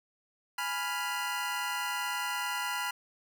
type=chord; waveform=25% pulse; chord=F diminished; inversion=first; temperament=equal; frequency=830.6 / 987.8 / 1396.9 Hz; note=Ab5 / Cb6 / F6; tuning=0 / 0 / 0 cents; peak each=-35 / -31 / -32 dBFS; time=0.58-2.91 s; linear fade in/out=5 ms; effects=none